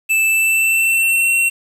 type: tone with pitch glide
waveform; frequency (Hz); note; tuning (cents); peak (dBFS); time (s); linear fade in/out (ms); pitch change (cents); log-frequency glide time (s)
square; 2637 to 2722; E7 to F7; 0 to -45; -13; 0.09-1.5; 20; +55; 0.25-1.33
effects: 7-bit